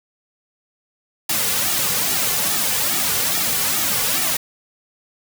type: noise with flanger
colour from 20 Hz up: white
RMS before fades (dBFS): -20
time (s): 1.29-4.37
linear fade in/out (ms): 5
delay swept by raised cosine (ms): 1.9 to 3.2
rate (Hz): 2.4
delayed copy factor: -0.8
effects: none